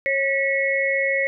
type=tone cluster; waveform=sine; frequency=546 / 1937 / 2188 Hz; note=C#5 / B6 / C#7; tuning=-26 / -34 / -23 cents; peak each=-23 dBFS; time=0.06-1.27 s; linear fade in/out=0 ms; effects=none